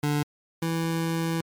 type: tone pair in turn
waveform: 25% pulse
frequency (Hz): 147.2 / 164.82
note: D3 / E3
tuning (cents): +4 / 0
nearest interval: major second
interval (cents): 196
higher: second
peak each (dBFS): -19 / -21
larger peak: first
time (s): 0.03-0.23 / 0.62-1.41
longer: second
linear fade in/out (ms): 5
effects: MP3 96 kbps